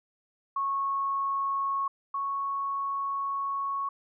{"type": "tone pair in turn", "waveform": "sine", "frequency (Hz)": [1100, 1106.4], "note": ["C#6", "C#6"], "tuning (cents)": [-14, -4], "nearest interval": "unison", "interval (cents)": 10, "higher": "second", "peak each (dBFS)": [-26, -28], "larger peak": "first", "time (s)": [[0.56, 1.88], [2.14, 3.89]], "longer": "second", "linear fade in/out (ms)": 5, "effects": []}